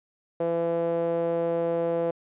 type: tone with band-pass filter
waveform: sawtooth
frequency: 168.3 Hz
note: E3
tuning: 36 cents sharp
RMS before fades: -26 dBFS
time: 0.4-2.11 s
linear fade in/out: 5 ms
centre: 530 Hz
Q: 4
effects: resampled to 8000 Hz